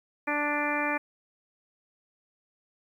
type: harmonic tone with a mistuned harmonic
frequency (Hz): 293.7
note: D4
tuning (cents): 0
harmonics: 1 / 2 / 3 / 4 / 5 / 6 / 7 / 8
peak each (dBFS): -33 / -34 / -33 / -35 / -37 / -33 / -37 / -33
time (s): 0.27-0.98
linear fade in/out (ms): 10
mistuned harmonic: 8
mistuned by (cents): +20
effects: 10-bit